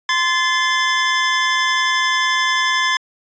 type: tone pair together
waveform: 25% pulse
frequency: 1037 / 1732.1 Hz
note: C6 / A6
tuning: -16 / -28 cents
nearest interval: major sixth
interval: 888 cents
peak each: -14 dBFS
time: 0.09-2.97 s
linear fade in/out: 2 ms
effects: resampled to 16000 Hz